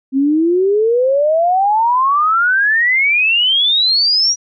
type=exponential sweep; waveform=sine; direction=up; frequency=261.6 to 5810 Hz; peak=-10 dBFS; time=0.12-4.36 s; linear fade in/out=50 ms; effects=none